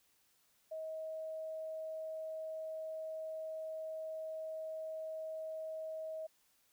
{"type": "tone", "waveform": "sine", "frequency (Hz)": 635, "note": "D#5", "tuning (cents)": 35, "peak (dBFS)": -40, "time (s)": [0.71, 6.27], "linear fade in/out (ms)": 10, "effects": ["white hiss -73 dBFS RMS until 6.72 s"]}